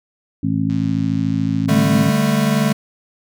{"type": "harmonic tone", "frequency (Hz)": 53.7, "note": "A1", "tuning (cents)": -41, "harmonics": [2, 3, 4, 5], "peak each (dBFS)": [-23, -21, -22, -20], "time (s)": [0.43, 2.1], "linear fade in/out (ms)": 5}
{"type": "click train", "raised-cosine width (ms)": 0.2, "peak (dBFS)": -23, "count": 115, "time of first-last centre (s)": [0.7, 1.658], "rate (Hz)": 119}
{"type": "chord", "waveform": "square", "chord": "D suspended fourth", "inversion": "none", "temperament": "equal with one note detuned", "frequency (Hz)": [146.83, 198.73, 220], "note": ["D3", "G3", "A3"], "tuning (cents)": [0, 24, 0], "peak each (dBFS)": [-20, -20, -18], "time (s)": [1.68, 2.73], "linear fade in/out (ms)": 10}
{"effects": []}